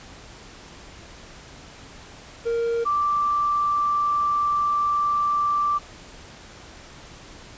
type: tone pair in turn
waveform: triangle / sine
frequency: 465.3 / 1172.5 Hz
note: A#4 / D6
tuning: -3 / -3 cents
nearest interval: octave + major third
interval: 1600 cents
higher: second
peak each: -19 dBFS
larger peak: neither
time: 2.45-2.85 / 2.85-5.79 s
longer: second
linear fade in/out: 20 ms
effects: pink hiss -44 dBFS RMS until 7.57 s + resampled to 16000 Hz